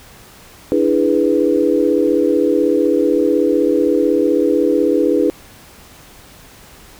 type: chord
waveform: sine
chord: E dominant seventh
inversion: third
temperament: equal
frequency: 293.7 / 329.6 / 415.3 / 493.9 Hz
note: D4 / E4 / G#4 / B4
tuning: 0 / 0 / 0 / 0 cents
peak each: -17 dBFS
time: 0.72-5.3 s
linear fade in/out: 0 ms
effects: pink hiss -42 dBFS RMS until 6.99 s

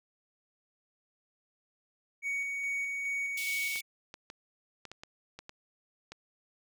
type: tone with tremolo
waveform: triangle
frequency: 2239 Hz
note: C#7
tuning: 17 cents sharp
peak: -29 dBFS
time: 2.22-3.82 s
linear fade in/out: 50 ms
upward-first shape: square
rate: 2.4 Hz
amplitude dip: 25%
type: high-pass noise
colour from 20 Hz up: pink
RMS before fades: -40 dBFS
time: 3.37-3.81 s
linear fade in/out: 5 ms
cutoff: 2600 Hz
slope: 96 dB/octave
type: clicks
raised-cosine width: 0.2 ms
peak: -27 dBFS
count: 9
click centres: 3.758 / 4.141 / 4.301 / 4.853 / 4.916 / 5.035 / 5.39 / 5.494 / 6.12 s
effects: none

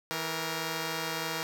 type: tone pair together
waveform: 5% pulse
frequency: 163.06 / 467.5 Hz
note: E3 / A#4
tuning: -19 / +5 cents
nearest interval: octave + tritone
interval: 1824 cents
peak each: -23 dBFS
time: 0.11-1.43 s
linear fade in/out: 0 ms
effects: none

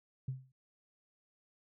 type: tone with exponential decay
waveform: sine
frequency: 130.81 Hz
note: C3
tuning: in tune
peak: -31 dBFS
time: 0.28-0.52 s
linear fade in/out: 5 ms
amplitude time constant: 51 ms
effects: tanh soft clip ceiling -28 dBFS

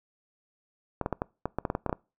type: clicks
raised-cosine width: 1 ms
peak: -14 dBFS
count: 12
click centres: 1.013 / 1.061 / 1.127 / 1.219 / 1.456 / 1.586 / 1.652 / 1.701 / 1.751 / 1.863 / 1.895 / 1.928 s
effects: noise-tail reverb RT60 0.3 s tail -24 dB re dry

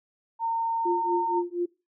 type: tone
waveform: sine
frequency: 914 Hz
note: A#5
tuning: 34 cents flat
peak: -24 dBFS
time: 0.39-1.43 s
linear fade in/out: 50 ms
type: tone with tremolo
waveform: sine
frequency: 350 Hz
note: F4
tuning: 4 cents sharp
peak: -22 dBFS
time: 0.85-1.66 s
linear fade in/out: 10 ms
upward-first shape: triangle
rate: 4.2 Hz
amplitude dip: 100%
effects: noise-tail reverb RT60 0.3 s tail -23 dB re dry

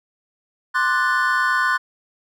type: chord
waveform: triangle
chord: D dominant seventh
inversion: third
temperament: equal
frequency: 1046.5 / 1174.7 / 1480 / 1760 Hz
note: C6 / D6 / F#6 / A6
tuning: 0 / 0 / 0 / 0 cents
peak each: -20 / -24 / -18 / -22 dBFS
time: 0.74-1.78 s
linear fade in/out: 20 ms
effects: none

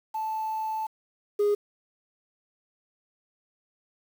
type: tone pair in turn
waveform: sine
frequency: 876 / 412.4 Hz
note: A5 / G#4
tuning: -8 / -12 cents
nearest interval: octave + minor second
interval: 1304 cents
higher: first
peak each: -27 / -18 dBFS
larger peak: second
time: 0.14-0.87 / 1.39-1.55 s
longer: first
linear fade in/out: 10 ms
effects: tanh soft clip ceiling -19 dBFS + 8-bit

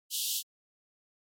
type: high-pass noise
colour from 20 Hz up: pink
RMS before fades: -32 dBFS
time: 0.1-0.43 s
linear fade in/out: 50 ms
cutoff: 2900 Hz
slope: 96 dB/octave
effects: MP3 64 kbps

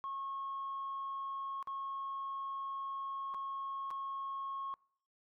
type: tone with dropouts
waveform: sine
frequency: 1090 Hz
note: C#6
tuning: 29 cents flat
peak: -37 dBFS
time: 0.04-4.74 s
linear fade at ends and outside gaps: 0 ms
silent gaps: 1.627-1.673 / 3.34-3.345 / 3.905-3.911 s
effects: noise-tail reverb RT60 0.6 s tail -25 dB re dry + tanh soft clip ceiling -34 dBFS

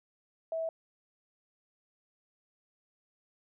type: tone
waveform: sine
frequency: 651 Hz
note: E5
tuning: 22 cents flat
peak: -31 dBFS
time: 0.52-0.69 s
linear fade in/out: 2 ms
effects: none

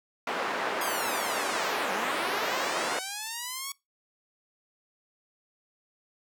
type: band-pass noise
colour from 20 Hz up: white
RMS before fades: -31 dBFS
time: 0.27-2.99 s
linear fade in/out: 2 ms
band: 370 to 1400 Hz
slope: 12 dB/octave
type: linear two-way sweep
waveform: 5% pulse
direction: down then up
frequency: 1661.2 to 180.9 to 1124 Hz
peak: -22 dBFS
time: 0.81-3.72 s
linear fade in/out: 2 ms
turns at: 1.92 s
effects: noise-tail reverb RT60 0.2 s tail -22 dB re dry

